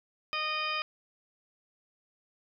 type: harmonic tone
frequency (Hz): 616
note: D#5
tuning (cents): -17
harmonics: 1 / 2 / 3 / 4 / 5 / 6 / 8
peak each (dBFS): -43 / -34 / -42 / -34 / -38 / -45 / -40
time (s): 0.33-0.82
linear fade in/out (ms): 0
effects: none